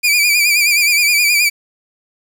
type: tone with vibrato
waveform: sawtooth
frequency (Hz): 2371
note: D7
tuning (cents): +16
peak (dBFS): -7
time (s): 0.03-1.5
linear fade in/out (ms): 20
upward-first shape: sine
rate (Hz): 9.5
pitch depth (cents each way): 67
effects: 7-bit